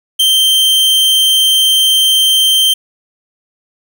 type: tone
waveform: 45% pulse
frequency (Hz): 3136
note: G7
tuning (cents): 0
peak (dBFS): -7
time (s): 0.19-2.74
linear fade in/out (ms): 10
effects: none